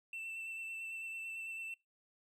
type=tone with vibrato; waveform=triangle; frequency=2673 Hz; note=E7; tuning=23 cents sharp; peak=-40 dBFS; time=0.13-1.74 s; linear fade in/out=2 ms; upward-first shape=sine; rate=9 Hz; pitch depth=17 cents each way; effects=noise-tail reverb RT60 0.2 s tail -22 dB re dry